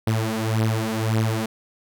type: beating tone pair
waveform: sawtooth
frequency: 110 / 111.8 Hz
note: A2 / A2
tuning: 0 / +28 cents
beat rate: 1.8 Hz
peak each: -19 / -20 dBFS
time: 0.07-1.46 s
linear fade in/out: 5 ms
effects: none